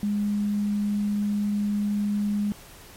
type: tone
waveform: sine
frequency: 206 Hz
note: G#3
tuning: 14 cents flat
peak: -22 dBFS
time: 0.03-2.52 s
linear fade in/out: 0 ms
effects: pink hiss -47 dBFS RMS until 2.96 s + MP3 64 kbps